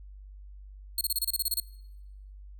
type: tone bursts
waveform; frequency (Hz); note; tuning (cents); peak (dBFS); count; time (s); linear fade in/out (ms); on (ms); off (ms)
10% pulse; 4301; C8; +47; -19; 11; 0.98-1.6; 2; 30; 29
effects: noise-tail reverb RT60 1.0 s tail -24 dB re dry + added 49 Hz sine -44 dBFS peak until 2.59 s